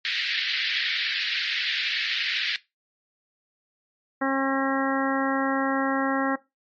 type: band-pass noise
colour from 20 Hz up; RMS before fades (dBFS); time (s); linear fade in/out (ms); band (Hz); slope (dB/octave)
pink; -27; 0.05-2.56; 0; 1700 to 4500; 48
type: harmonic tone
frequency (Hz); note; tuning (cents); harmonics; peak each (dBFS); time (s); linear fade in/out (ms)
270; C#4; -45; 1 / 2 / 3 / 4 / 5 / 6 / 7; -25 / -28 / -30 / -31 / -32 / -33 / -33; 4.21-6.36; 10
effects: noise-tail reverb RT60 0.2 s tail -18 dB re dry + MP3 32 kbps